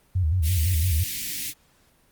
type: tone with vibrato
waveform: sine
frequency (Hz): 84.6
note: E2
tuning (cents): +45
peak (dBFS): -19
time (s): 0.15-1.04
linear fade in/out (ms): 10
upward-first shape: square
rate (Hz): 5.9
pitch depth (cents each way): 150
type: band-stop noise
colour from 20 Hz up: white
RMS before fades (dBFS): -31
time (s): 0.42-1.54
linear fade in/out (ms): 50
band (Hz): 320 to 1900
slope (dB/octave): 48
effects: pink hiss -61 dBFS RMS until 2.11 s + Opus 32 kbps